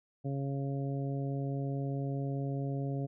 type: harmonic tone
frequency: 138.1 Hz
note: C#3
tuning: 6 cents flat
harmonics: 1 / 2 / 3 / 4 / 5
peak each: -33 / -39 / -43 / -45 / -47 dBFS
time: 0.24-3.07 s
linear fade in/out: 20 ms
effects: none